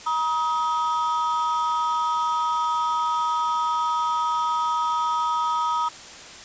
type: ring-modulated tone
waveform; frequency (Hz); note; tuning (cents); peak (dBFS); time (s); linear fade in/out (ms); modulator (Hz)
triangle; 1108.7; C#6; 0; -16; 0.06-5.89; 10; 155
effects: white hiss -41 dBFS RMS until 6.44 s + resampled to 16000 Hz